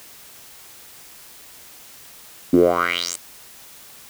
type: tone with band-pass filter sweep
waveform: 10% pulse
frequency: 86.8 Hz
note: F2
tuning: 10 cents flat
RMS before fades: -18 dBFS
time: 2.53-3.16 s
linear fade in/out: 5 ms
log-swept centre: 260 to 8900 Hz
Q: 5
effects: white hiss -44 dBFS RMS until 4.09 s